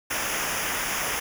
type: noise with comb filter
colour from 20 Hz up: pink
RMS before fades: -28 dBFS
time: 0.1-1.2 s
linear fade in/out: 10 ms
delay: 0.24 ms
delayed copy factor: -0.8
effects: none